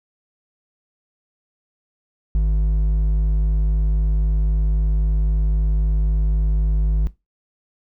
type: tone with hard clipping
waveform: sine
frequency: 51.9 Hz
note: G#1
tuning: in tune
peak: -16 dBFS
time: 2.35-7.07 s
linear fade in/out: 0 ms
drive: 5 dB
effects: noise-tail reverb RT60 0.2 s tail -17 dB re dry

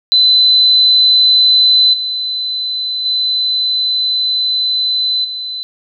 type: tone with level steps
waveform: sine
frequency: 4024 Hz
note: B7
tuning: 32 cents sharp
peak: -6 / -16 / -12 / -20 dBFS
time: 0.12-5.63 s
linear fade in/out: 0 ms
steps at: 1.93 / 3.05 / 5.24 s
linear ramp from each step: 10 ms
effects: none

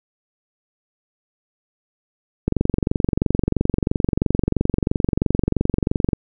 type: click train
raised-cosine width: 3 ms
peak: -4 dBFS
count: 85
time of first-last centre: 2.48-6.132 s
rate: 23 Hz
effects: none

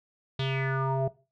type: tone with low-pass filter sweep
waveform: square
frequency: 134 Hz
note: C3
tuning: 42 cents sharp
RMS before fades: -28 dBFS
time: 0.39-1.08 s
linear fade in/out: 5 ms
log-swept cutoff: 3700 to 610 Hz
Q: 5.6
effects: noise-tail reverb RT60 0.3 s tail -18 dB re dry

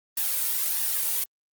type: noise with flanger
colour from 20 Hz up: blue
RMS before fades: -26 dBFS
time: 0.17-1.24 s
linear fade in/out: 5 ms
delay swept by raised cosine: 1.1 to 2.2 ms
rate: 1.6 Hz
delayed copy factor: +0.55
effects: Opus 32 kbps

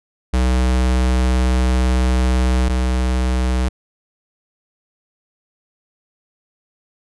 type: tone pair in turn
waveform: square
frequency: 63 / 63 Hz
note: B1 / B1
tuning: +35 / +35 cents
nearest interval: unison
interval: 0 cents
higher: neither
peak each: -14 / -16 dBFS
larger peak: first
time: 0.33-2.69 / 2.69-3.69 s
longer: first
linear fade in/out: 10 ms
effects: resampled to 24000 Hz

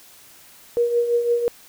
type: tone with tremolo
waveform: sine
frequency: 475.2 Hz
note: A#4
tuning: 33 cents sharp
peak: -14 dBFS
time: 0.77-1.48 s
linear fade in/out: 0 ms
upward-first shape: triangle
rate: 5.9 Hz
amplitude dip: 65%
effects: white hiss -48 dBFS RMS until 1.68 s

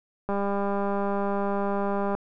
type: click train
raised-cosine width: 1 ms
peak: -15 dBFS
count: 373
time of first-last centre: 0.29-2.15 s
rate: 200 Hz
effects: none

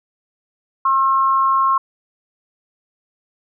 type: tone pair together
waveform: sine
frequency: 1074 / 1333.8 Hz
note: C6 / E6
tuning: +45 / +20 cents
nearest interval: major third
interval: 375 cents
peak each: -13 / -22 dBFS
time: 0.85-1.78 s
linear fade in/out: 5 ms
effects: none

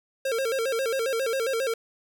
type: tone with vibrato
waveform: square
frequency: 493.9 Hz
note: B4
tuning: in tune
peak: -25 dBFS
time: 0.25-1.74 s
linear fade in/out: 5 ms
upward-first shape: square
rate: 7.4 Hz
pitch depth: 140 cents each way
effects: none

